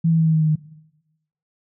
sine tone with pitch steps, 164.81 / 163.01 / 161.23 / 159.47 / 157.73 / 156.01 / 154.31 Hz, E3 / E3 / E3 / D#3 / D#3 / D#3 / D#3, 0 / -19 / -38 / +43 / +24 / +5 / -14 cents, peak -14 dBFS, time 0.04-0.558 s, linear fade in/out 10 ms, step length 74 ms, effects noise-tail reverb RT60 0.9 s tail -18 dB re dry

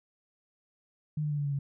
sine tone with pitch steps, 151.9 / 149.38 / 146.9 / 144.46 / 142.06 / 139.7 Hz, D#3 / D3 / D3 / D3 / C#3 / C#3, -41 / +30 / +1 / -28 / +43 / +14 cents, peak -28 dBFS, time 1.17-1.59 s, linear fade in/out 5 ms, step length 70 ms, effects none

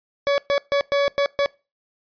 40% pulse tone bursts at uneven times, 565 Hz, C#5, 33 cents sharp, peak -16 dBFS, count 6, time 0.27-0.38 / 0.5-0.58 / 0.72-0.81 / 0.92-1.08 / 1.18-1.26 / 1.39-1.46 s, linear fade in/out 0 ms, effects noise-tail reverb RT60 0.3 s tail -23 dB re dry + resampled to 11025 Hz

